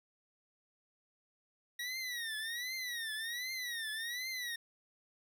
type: tone with vibrato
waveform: 25% pulse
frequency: 1900 Hz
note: A#6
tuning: 33 cents sharp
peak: -34 dBFS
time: 1.79-4.56 s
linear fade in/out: 5 ms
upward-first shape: triangle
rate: 1.3 Hz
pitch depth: 180 cents each way
effects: 11-bit